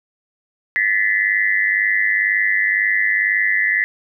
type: tone cluster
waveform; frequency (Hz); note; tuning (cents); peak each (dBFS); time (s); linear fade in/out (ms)
sine; 1749 / 1928 / 2030; A6 / B6 / B6; -11 / -42 / +47; -19; 0.76-3.84; 0
effects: none